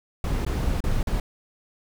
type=noise with dropouts; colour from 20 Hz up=brown; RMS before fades=-24 dBFS; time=0.24-1.2 s; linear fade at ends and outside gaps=2 ms; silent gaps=0.45-0.464 / 0.805-0.839 / 1.03-1.071 s; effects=none